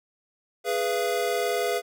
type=chord; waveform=square; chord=F diminished; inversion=first; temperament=equal with one note detuned; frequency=415.3 / 493.9 / 683.3 Hz; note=Ab4 / Cb5 / F5; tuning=0 / 0 / -38 cents; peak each=-29 dBFS; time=0.64-1.82 s; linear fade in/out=50 ms; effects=none